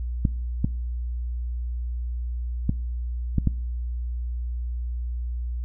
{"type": "clicks", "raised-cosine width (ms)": 5, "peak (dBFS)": -8, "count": 5, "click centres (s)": [0.252, 0.645, 2.694, 3.383, 3.473], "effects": ["noise-tail reverb RT60 0.6 s tail -23 dB re dry", "added 60 Hz sine -26 dBFS peak until 5.64 s"]}